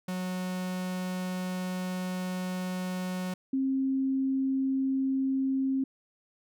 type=tone pair in turn; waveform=45% pulse / sine; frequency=183.4 / 267 Hz; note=F#3 / C4; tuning=-15 / +35 cents; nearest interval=perfect fifth; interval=650 cents; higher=second; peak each=-31 / -25 dBFS; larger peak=second; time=0.08-3.34 / 3.53-5.84 s; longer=first; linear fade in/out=5 ms; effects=none